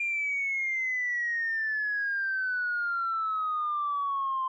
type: exponential sweep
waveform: sine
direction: down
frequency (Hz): 2404 to 1040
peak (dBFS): -26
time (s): 0-4.48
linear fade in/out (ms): 5
effects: tanh soft clip ceiling -22 dBFS